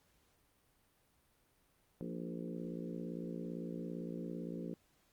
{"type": "harmonic tone with a mistuned harmonic", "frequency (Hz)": 57.7, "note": "A#1", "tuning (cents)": -17, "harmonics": [3, 4, 5, 6, 7, 8, 9], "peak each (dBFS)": [-44, -46, -48, -50, -51, -52, -53], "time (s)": [2.01, 4.74], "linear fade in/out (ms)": 0, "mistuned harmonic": 5, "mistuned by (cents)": 31, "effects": ["pink hiss -73 dBFS RMS until 5.12 s", "Opus 48 kbps"]}